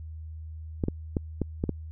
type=clicks; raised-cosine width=3 ms; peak=-13 dBFS; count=6; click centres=0.838 / 0.884 / 1.168 / 1.417 / 1.639 / 1.693 s; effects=added 79 Hz sine -37 dBFS peak until 1.91 s